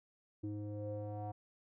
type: tone with low-pass filter sweep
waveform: square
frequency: 104.3 Hz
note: G#2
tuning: 8 cents sharp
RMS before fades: -42 dBFS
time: 0.43-1.32 s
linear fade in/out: 10 ms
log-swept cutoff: 340 to 770 Hz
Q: 5.9
effects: none